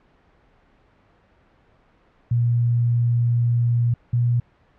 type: tone pair in turn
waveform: sine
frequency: 119 / 120.24 Hz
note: A#2 / B2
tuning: +36 / -46 cents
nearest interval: unison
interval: 18 cents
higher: second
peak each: -16 dBFS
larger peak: neither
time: 2.31-3.94 / 4.13-4.4 s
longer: first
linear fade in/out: 5 ms
effects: pink hiss -58 dBFS RMS until 4.78 s + low-pass 2000 Hz 12 dB/octave